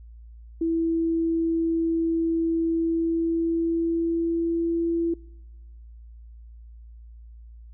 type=tone with pitch glide; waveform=sine; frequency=329.6 to 335.6 Hz; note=E4 to E4; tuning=0 to +31 cents; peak=-21 dBFS; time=0.61-5.14 s; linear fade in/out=5 ms; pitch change=+31 cents; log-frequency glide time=2.7-4.86 s; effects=noise-tail reverb RT60 1.0 s tail -25 dB re dry + added 57 Hz sine -42 dBFS peak until 7.73 s